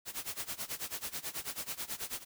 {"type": "noise with tremolo", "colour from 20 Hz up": "white", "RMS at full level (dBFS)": -37, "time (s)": [0.05, 2.25], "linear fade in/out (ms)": 50, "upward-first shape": "sine", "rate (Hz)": 9.2, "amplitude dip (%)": 90, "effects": []}